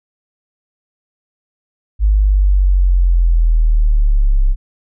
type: linear sweep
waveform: sine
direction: down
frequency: 52 to 32.66 Hz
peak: -8 dBFS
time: 1.99-4.56 s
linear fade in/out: 50 ms
effects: none